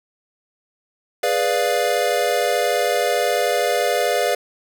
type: chord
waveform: square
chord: G# diminished seventh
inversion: none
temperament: equal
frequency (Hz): 415.3 / 493.9 / 587.3 / 698.5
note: G#4 / B4 / D5 / F5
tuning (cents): 0 / 0 / 0 / 0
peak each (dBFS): -26 / -23 / -23 / -23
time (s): 1.23-4.35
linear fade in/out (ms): 5
effects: none